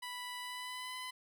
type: tone with pitch glide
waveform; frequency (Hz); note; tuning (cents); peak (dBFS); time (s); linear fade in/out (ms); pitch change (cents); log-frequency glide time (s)
15% pulse; 987.8 to 1011.5; B5 to B5; 0 to +41; -35; 0.02-1.11; 10; +41; 0.4-0.97
effects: none